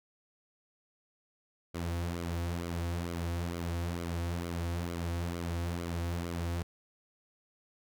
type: tone with flanger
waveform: sawtooth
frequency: 85.6 Hz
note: F2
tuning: 34 cents flat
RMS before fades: -35 dBFS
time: 1.74-6.63 s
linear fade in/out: 10 ms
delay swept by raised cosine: 1.1 to 5.1 ms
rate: 2.2 Hz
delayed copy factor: -0.6
effects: none

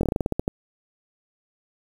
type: slowing click train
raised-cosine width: 2 ms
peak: -9 dBFS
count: 11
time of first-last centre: 0.01-0.479 s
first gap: 22 ms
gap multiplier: 1.16
effects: 7-bit

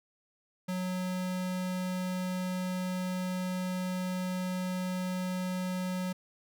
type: tone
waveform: square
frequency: 183.5 Hz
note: F#3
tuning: 14 cents flat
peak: -32 dBFS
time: 0.68-6.13 s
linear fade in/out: 10 ms
effects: none

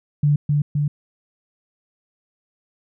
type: tone with echo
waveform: sine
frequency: 146.5 Hz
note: D3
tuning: 4 cents flat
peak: -13 dBFS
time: 0.23-0.36 s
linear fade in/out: 5 ms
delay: 260 ms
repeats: 2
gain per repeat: -2 dB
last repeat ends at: 0.88 s
effects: none

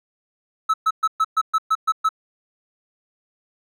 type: tone bursts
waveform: triangle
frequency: 1301 Hz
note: E6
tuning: 23 cents flat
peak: -13 dBFS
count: 9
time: 0.69-2.091 s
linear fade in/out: 10 ms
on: 49 ms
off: 120 ms
effects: none

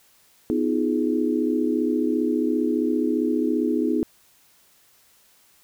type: chord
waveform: sine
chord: F half-diminished seventh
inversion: second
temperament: just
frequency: 251.4 / 314.3 / 349.2 / 419.1 Hz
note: Cb4 / Eb4 / F4 / Ab4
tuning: +31 / +18 / 0 / +16 cents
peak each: -24 / -23 / -29 / -27 dBFS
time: 0.5-4.03 s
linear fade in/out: 0 ms
effects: white hiss -58 dBFS RMS until 5.63 s

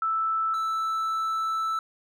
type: tone pair in turn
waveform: sine / triangle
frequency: 1318.5 / 1318.5 Hz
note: E6 / E6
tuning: 0 / 0 cents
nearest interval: unison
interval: 0 cents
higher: neither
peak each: -23 dBFS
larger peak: neither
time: 0.02-0.54 / 0.54-1.79 s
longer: second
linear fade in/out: 2 ms
effects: none

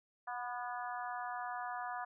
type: harmonic tone with a mistuned harmonic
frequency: 243.7 Hz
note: B3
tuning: 23 cents flat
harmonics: 3 / 4 / 5 / 6 / 7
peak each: -42 / -44 / -46 / -48 / -49 dBFS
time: 0.27-2.05 s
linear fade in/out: 10 ms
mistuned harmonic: 4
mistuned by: +25 cents
effects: none

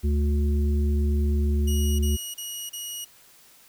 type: harmonic tone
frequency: 72.6 Hz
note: D2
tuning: 19 cents flat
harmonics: 1 / 3 / 5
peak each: -20 / -30 / -34 dBFS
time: 0.03-2.17 s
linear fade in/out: 20 ms
type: tone bursts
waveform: 15% pulse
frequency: 2900 Hz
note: F#7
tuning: 35 cents flat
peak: -25 dBFS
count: 4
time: 1.67-3.049 s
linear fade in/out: 10 ms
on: 320 ms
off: 33 ms
effects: white hiss -54 dBFS RMS until 3.68 s

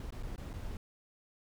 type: noise with dropouts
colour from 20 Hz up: brown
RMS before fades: -41 dBFS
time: 0-0.77 s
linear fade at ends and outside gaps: 2 ms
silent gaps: 0.106-0.123 / 0.227-0.232 / 0.361-0.379 / 0.532-0.536 s
effects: none

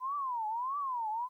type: tone with vibrato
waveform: sine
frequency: 995 Hz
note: B5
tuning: 13 cents sharp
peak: -32 dBFS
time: 0-1.29 s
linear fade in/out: 50 ms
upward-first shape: triangle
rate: 1.6 Hz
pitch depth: 290 cents each way
effects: 12-bit

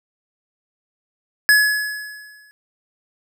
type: tone with exponential decay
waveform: square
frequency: 1696 Hz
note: G#6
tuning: 36 cents sharp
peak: -9 dBFS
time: 1.49-2.51 s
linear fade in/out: 0 ms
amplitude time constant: 220 ms
effects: none

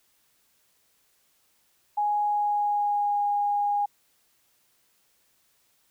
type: tone with pitch glide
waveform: sine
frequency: 830.6 to 819.2 Hz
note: G#5 to G#5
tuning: 0 to -24 cents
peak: -22 dBFS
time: 1.97-3.86 s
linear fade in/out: 10 ms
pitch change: -24 cents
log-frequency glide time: 2.23-3.23 s
effects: white hiss -67 dBFS RMS until 5.9 s

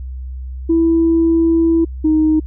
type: tone pair in turn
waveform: sine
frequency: 329.6 / 311.1 Hz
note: E4 / D#4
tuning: 0 / 0 cents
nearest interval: minor second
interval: 100 cents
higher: first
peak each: -9 dBFS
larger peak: neither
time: 0.69-1.85 / 2.04-2.4 s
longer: first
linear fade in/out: 10 ms
effects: tanh soft clip ceiling -5 dBFS + added 64 Hz sine -24 dBFS peak until 2.46 s

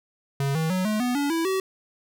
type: tone with pitch steps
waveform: square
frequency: 138.59 / 160.12 / 185 / 213.7 / 246.9 / 285.3 / 329.6 / 380.8 Hz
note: C#3 / D#3 / F#3 / G#3 / B3 / C#4 / E4 / F#4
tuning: 0 / +50 / 0 / +50 / 0 / +50 / 0 / +50 cents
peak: -23 dBFS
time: 0.4-1.6 s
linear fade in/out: 2 ms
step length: 150 ms
effects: none

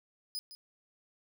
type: tone with echo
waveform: 40% pulse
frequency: 5000 Hz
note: D#8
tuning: 8 cents sharp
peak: -34 dBFS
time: 0.35-0.39 s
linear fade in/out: 0 ms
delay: 160 ms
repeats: 1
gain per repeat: -12 dB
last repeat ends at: 0.55 s
effects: none

